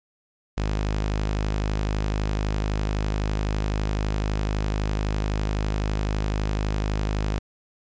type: tone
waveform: sawtooth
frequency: 51.91 Hz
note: G#1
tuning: in tune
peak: -19 dBFS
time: 0.57-7.39 s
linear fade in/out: 10 ms
effects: resampled to 16000 Hz + 9-bit